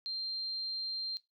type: tone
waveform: sine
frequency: 4170 Hz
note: C8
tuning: 7 cents flat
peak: -35 dBFS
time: 0.06-1.17 s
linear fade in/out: 0 ms
effects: noise-tail reverb RT60 0.2 s tail -17 dB re dry